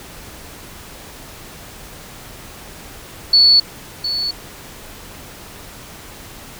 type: tone with echo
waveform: sine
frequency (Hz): 4435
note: C#8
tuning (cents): 0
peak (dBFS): -7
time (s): 3.33-3.6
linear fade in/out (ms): 5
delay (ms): 710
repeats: 1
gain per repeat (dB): -11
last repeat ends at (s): 4.31
effects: pink hiss -37 dBFS RMS until 6.59 s